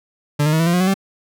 40% pulse tone with pitch steps, 146.83 / 152.8 / 159.01 / 165.48 / 172.21 / 179.21 / 186.5 / 194.08 Hz, D3 / D#3 / D#3 / E3 / F3 / F3 / F#3 / G3, 0 / -31 / +38 / +7 / -24 / +45 / +14 / -17 cents, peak -13 dBFS, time 0.39-0.942 s, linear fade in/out 10 ms, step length 69 ms, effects none

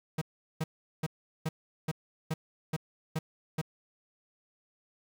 45% pulse tone bursts, 158.2 Hz, D#3, 29 cents sharp, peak -29 dBFS, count 9, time 0.18-3.615 s, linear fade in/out 5 ms, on 35 ms, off 390 ms, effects 11-bit

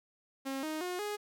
sawtooth tone with pitch steps, 269.6 / 311.5 / 359.9 / 415.8 Hz, C#4 / D#4 / F#4 / G#4, -48 / +2 / -48 / +2 cents, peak -31 dBFS, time 0.45-1.17 s, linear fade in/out 20 ms, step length 180 ms, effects none

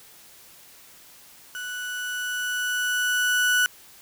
35% pulse tone with level ramp, 1480 Hz, F#6, in tune, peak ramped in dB -30 to -16 dBFS, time 1.55-3.66 s, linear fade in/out 0 ms, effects white hiss -50 dBFS RMS until 4.01 s

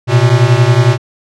square beating tone pair, 116.54 / 127.54 Hz, A#2 / C3, 0 / -44 cents, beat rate 11 Hz, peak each -10 dBFS, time 0.07-0.98 s, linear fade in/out 50 ms, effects low-pass 6000 Hz 12 dB/octave

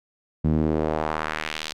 sawtooth tone with band-pass filter sweep, 77.7 Hz, D#2, 2 cents flat, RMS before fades -25 dBFS, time 0.44-1.73 s, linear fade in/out 10 ms, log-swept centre 180 to 4500 Hz, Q 1.4, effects none

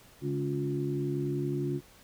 harmonic tone with a mistuned harmonic, 70.9 Hz, C#2, 40 cents sharp, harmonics 2 / 3 / 4 / 5, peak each -32 / -42 / -35 / -33 dBFS, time 0.21-1.81 s, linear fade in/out 50 ms, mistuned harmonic 3, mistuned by -26 cents, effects pink hiss -57 dBFS RMS until 2.03 s

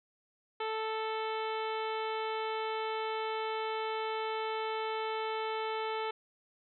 harmonic tone, 440 Hz, A4, in tune, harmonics 1 / 2 / 3 / 4 / 5 / 6 / 7 / 8 / 9, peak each -36 / -37 / -41 / -48 / -45 / -49 / -48 / -51 / -53 dBFS, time 0.6-6.11 s, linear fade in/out 5 ms, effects none

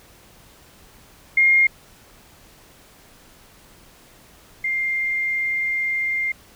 sine tone pair in turn, 2129 / 2106 Hz, C7 / C7, +30 / +11 cents, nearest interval unison, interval 19 cents, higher first, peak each -12 / -20 dBFS, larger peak first, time 1.37-1.67 / 4.64-6.32 s, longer second, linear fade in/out 5 ms, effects pink hiss -50 dBFS RMS until 6.55 s

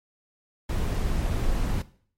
brown noise, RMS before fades -25 dBFS, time 0.69-1.82 s, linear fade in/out 5 ms, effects noise-tail reverb RT60 0.5 s tail -17 dB re dry + MP3 64 kbps

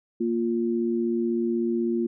sine tone pair together, 233.1 / 349.2 Hz, A#3 / F4, 0 / 0 cents, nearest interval perfect fifth, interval 700 cents, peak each -25 dBFS, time 0.2-2.07 s, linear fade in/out 10 ms, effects none

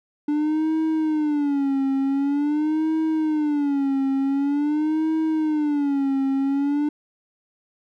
triangle tone with vibrato, 293.1 Hz, D4, 3 cents flat, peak -17 dBFS, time 0.28-6.89 s, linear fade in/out 5 ms, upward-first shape sine, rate 0.46 Hz, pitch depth 140 cents each way, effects none

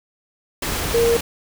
sine tone in noise, 466.2 Hz, A#4, in tune, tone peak -14 dBFS, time 0.94-1.17 s, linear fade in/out 5 ms, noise pink, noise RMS -24 dBFS, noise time 0.62-1.21 s, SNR +7 dB, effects none

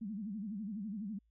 sine tone with vibrato, 207.7 Hz, G#3, in tune, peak -38 dBFS, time 0.01-1.19 s, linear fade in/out 10 ms, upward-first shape sine, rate 12 Hz, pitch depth 160 cents each way, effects added 55 Hz sine -70 dBFS peak until 1.3 s

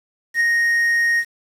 triangle tone with ADSR envelope, 1864.7 Hz, A#6, in tune, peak -11 dBFS, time 0.34-1.25 s, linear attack 65 ms, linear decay 7 ms, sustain -2 dB, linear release 63 ms, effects resampled to 32000 Hz + 7-bit

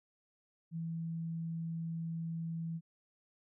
sine tone, 164.81 Hz, E3, in tune, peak -36 dBFS, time 0.71-2.81 s, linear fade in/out 50 ms, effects none

